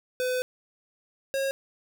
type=tone pair in turn; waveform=square; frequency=505 / 543.1 Hz; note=B4 / C#5; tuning=+39 / -36 cents; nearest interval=minor second; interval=125 cents; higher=second; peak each=-26 dBFS; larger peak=neither; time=0.2-0.42 / 1.34-1.51 s; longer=first; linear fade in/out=0 ms; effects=none